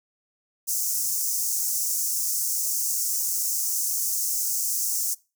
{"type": "high-pass noise", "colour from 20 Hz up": "pink", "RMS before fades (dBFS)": -26, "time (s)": [0.67, 5.15], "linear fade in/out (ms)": 20, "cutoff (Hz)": 5700, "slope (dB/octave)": 48, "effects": ["noise-tail reverb RT60 0.3 s tail -23 dB re dry"]}